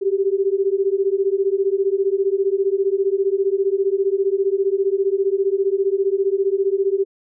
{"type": "beating tone pair", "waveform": "sine", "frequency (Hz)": [383.9, 398.9], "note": ["G4", "G4"], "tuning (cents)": [-36, 30], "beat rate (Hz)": 15, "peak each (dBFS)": -19, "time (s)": [0.01, 7.05], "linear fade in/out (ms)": 20, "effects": []}